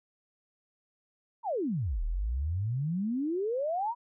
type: exponential two-way sweep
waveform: sine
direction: down then up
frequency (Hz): 987.8 to 36.71 to 987.8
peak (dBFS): -28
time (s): 1.43-3.95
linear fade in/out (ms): 50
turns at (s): 2.03
effects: none